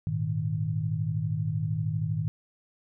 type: chord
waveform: sine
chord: Ab suspended second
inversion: none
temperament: equal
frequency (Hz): 103.83 / 116.54 / 155.56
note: Ab2 / Bb2 / Eb3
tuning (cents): 0 / 0 / 0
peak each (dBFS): -31 / -32 / -29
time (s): 0.07-2.28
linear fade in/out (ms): 0
effects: none